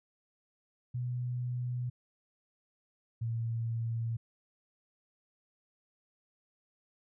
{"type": "tone pair in turn", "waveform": "sine", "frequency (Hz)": [123.47, 114.95], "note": ["B2", "A#2"], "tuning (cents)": [0, -24], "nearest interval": "minor second", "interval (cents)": 124, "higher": "first", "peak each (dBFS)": [-32, -31], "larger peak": "second", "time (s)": [[0.94, 1.9], [3.21, 4.17]], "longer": "neither", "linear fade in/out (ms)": 10, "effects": []}